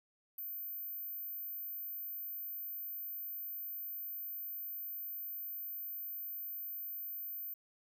sine tone, 14350 Hz, A9, 33 cents sharp, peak -40 dBFS, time 0.38-7.54 s, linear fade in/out 5 ms, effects none

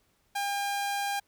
sawtooth tone, 804 Hz, G5, 44 cents sharp, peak -25 dBFS, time 0.35-1.2 s, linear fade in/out 10 ms, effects pink hiss -70 dBFS RMS until 1.27 s

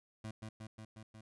25% pulse tone with echo, 109 Hz, A2, 16 cents flat, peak -38 dBFS, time 0.24-0.31 s, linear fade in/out 5 ms, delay 180 ms, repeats 5, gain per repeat -2 dB, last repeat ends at 1.21 s, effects resampled to 24000 Hz

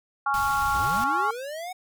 sine chord, Db major, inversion second, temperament just, 831.5 / 1108.7 / 1385.9 Hz, Ab5 / Db6 / F6, +2 / 0 / -14 cents, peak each -26 dBFS, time 0.26-1.31 s, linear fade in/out 5 ms
pink band-stop noise, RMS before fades -36 dBFS, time 0.34-1.04 s, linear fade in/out 0 ms, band 140 to 2400 Hz, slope 12 dB/octave
square linear sweep, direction up, 38.89 to 752 Hz, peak -33 dBFS, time 0.74-1.73 s, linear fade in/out 10 ms
effects none

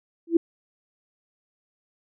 sine tone with exponential growth, 334.4 Hz, E4, 25 cents sharp, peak -10 dBFS, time 0.27-0.37 s, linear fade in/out 5 ms, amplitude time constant 21 ms, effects none

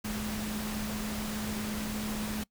sine tone in noise, 212.9 Hz, G#3, 43 cents sharp, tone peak -34 dBFS, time 0.04-2.44 s, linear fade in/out 10 ms, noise pink, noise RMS -38 dBFS, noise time 0.04-2.44 s, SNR +1 dB, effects noise-tail reverb RT60 0.1 s tail -23 dB re dry

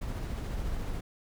brown noise with tremolo, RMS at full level -33 dBFS, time 0.01-1.01 s, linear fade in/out 10 ms, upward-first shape sine, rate 14 Hz, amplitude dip 25%, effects none

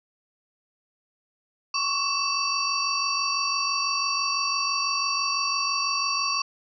sine tone cluster, 1093 / 1139 / 2661 / 4585 / 5650 Hz, C#6 / C#6 / E7 / D8 / F8, -25 / +47 / +16 / -42 / +19 cents, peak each -30 / -30 / -31 / -27 / -32 dBFS, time 1.74-6.42 s, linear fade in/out 5 ms, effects none

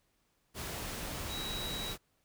sine tone in noise, 3870 Hz, B7, 36 cents flat, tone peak -39 dBFS, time 1.28-1.95 s, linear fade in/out 50 ms, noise pink, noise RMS -40 dBFS, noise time 0.54-1.98 s, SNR -2 dB, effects pink hiss -75 dBFS RMS until 2.24 s

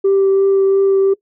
sine tone with vibrato, 390.1 Hz, G4, 8 cents flat, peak -8 dBFS, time 0.04-1.14 s, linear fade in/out 10 ms, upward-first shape triangle, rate 2.9 Hz, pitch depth 11 cents each way, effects noise-tail reverb RT60 0.1 s tail -21 dB re dry + tanh soft clip ceiling -7 dBFS

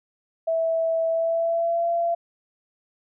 sine tone with pitch glide, 655 to 681.2 Hz, E5 to F5, -11 to -43 cents, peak -20 dBFS, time 0.47-2.15 s, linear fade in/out 10 ms, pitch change +68 cents, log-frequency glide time 1.08-1.88 s, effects none

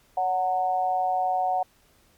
sine tone with amplitude modulation, 739 Hz, F#5, 2 cents flat, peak -18 dBFS, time 0.17-1.63 s, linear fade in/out 5 ms, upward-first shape sine, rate 177 Hz, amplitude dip 75%, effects pink hiss -61 dBFS RMS until 2.17 s + MP3 96 kbps

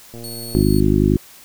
click train, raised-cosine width 2 ms, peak -23 dBFS, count 57, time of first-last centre 0.14-0.619 s, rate 117 Hz
15% pulse tone, 4400 Hz, C#8, 14 cents flat, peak -24 dBFS, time 0.24-0.8 s, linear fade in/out 0 ms
harmonic tone, 51 Hz, G#1, 31 cents flat, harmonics 1 / 2 / 3 / 4 / 5 / 6 / 7, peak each -20 / -20 / -20 / -20 / -20 / -20 / -20 dBFS, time 0.55-1.17 s, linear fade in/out 0 ms
effects white hiss -44 dBFS RMS until 1.44 s

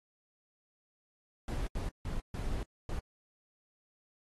brown noise bursts at uneven times, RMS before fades -35 dBFS, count 5, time 1.48-1.67 / 1.75-1.89 / 2.05-2.2 / 2.34-2.63 / 2.89-2.99 s, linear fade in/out 2 ms, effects AAC 32 kbps

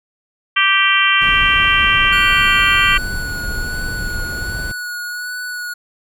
harmonic tone, 390.9 Hz, G4, 5 cents flat, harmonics 3 / 4 / 5 / 6 / 7 / 8, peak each -18 / -18 / -18 / -18 / -18 / -18 dBFS, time 0.56-2.98 s, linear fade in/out 10 ms
brown noise, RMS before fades -25 dBFS, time 1.21-4.72 s, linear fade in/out 5 ms
square tone with vibrato, 1465 Hz, F#6, 18 cents flat, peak -24 dBFS, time 2.12-5.74 s, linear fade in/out 10 ms, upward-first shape sine, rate 1.3 Hz, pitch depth 21 cents each way
effects none

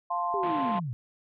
sine chord, F major, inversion none, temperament equal, 698.5 / 880 / 1046.5 Hz, F5 / A5 / C6, 0 / 0 / 0 cents, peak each -31 / -34 / -29 dBFS, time 0.1-0.8 s, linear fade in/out 10 ms
sine linear sweep, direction down, 415.3 to 110 Hz, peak -30 dBFS, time 0.34-0.93 s, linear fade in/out 0 ms
pink band-pass noise, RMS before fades -40 dBFS, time 0.43-0.79 s, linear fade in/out 2 ms, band 130 to 3400 Hz, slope 48 dB/octave
effects none

